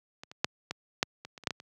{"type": "clicks", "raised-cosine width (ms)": 0.2, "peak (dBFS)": [-25, -28, -7, -16, -7, -24, -29, -30, -9, -16, -28], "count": 11, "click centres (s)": [0.235, 0.315, 0.445, 0.71, 1.029, 1.25, 1.378, 1.437, 1.472, 1.507, 1.601], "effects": ["high-pass 100 Hz 12 dB/octave"]}